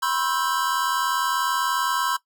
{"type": "chord", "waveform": "square", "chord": "C major seventh", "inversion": "third", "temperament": "equal with one note detuned", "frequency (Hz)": [987.8, 1067.9, 1318.5, 1568], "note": ["B5", "C6", "E6", "G6"], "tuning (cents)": [0, 35, 0, 0], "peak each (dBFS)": [-28, -26, -29, -30], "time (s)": [0.02, 2.17], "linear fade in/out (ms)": 10, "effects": ["noise-tail reverb RT60 0.1 s tail -18 dB re dry"]}